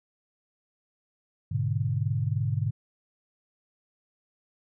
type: chord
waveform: sine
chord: G# diminished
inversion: none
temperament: equal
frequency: 103.83 / 123.47 / 146.83 Hz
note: G#2 / B2 / D3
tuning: 0 / 0 / 0 cents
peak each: -28 / -29 / -30 dBFS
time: 1.51-2.71 s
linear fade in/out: 10 ms
effects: none